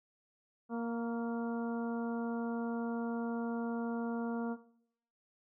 harmonic tone with a mistuned harmonic, 233.1 Hz, A#3, in tune, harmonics 1 / 2 / 3 / 4 / 5 / 6, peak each -35 / -41 / -45 / -47 / -49 / -51 dBFS, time 0.69-4.57 s, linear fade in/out 50 ms, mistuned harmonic 5, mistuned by -27 cents, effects noise-tail reverb RT60 0.7 s tail -17 dB re dry

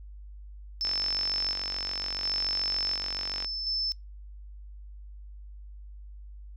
sine tone with tremolo, 5274 Hz, E8, in tune, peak -27 dBFS, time 0.81-3.92 s, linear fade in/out 0 ms, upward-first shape square, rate 0.7 Hz, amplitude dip 40%
click train, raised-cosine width 0.2 ms, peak -19 dBFS, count 123, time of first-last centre 0.85-3.446 s, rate 47 Hz
effects noise-tail reverb RT60 0.2 s tail -25 dB re dry + added 50 Hz sine -42 dBFS peak until 6.56 s

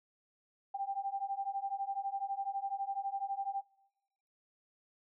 sine beating tone pair, 783 / 795 Hz, G5 / G5, -2 / +24 cents, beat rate 12 Hz, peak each -38 / -37 dBFS, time 0.74-3.62 s, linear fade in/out 10 ms, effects noise-tail reverb RT60 0.9 s tail -22 dB re dry

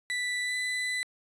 35% pulse tone with pitch glide, 1975.5 to 1997.3 Hz, B6 to B6, 0 to +19 cents, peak -27 dBFS, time 0.1-1.03 s, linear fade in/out 0 ms, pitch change +19 cents, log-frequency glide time 0.43-0.55 s, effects resampled to 22050 Hz

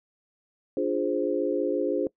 sine chord, D half-diminished seventh, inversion none, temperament equal, 293.7 / 349.2 / 415.3 / 523.3 Hz, D4 / F4 / Ab4 / C5, 0 / 0 / 0 / 0 cents, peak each -29 dBFS, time 0.77-2.07 s, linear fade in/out 2 ms, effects noise-tail reverb RT60 0.1 s tail -22 dB re dry

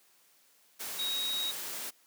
sine tone in noise, 3797 Hz, A#7, 31 cents sharp, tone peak -31 dBFS, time 0.98-1.52 s, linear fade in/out 20 ms, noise white, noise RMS -39 dBFS, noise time 0.79-1.91 s, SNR +5 dB, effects white hiss -65 dBFS RMS until 2.06 s + high-pass 200 Hz 12 dB/octave

